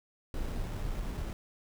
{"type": "noise with sample-and-hold", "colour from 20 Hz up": "brown", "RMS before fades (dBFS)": -35, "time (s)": [0.34, 1.33], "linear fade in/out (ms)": 2, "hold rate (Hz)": 4410, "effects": []}